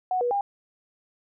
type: tone with pitch steps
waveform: sine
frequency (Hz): 738 / 485.7 / 804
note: F#5 / B4 / G5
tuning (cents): -5 / -29 / +44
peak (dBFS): -22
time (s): 0.11-0.41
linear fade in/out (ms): 2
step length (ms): 100
effects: none